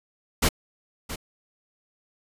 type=noise with echo; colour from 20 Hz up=pink; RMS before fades=-20 dBFS; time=0.42-0.49 s; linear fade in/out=10 ms; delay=670 ms; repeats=1; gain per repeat=-13 dB; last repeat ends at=1.16 s; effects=resampled to 32000 Hz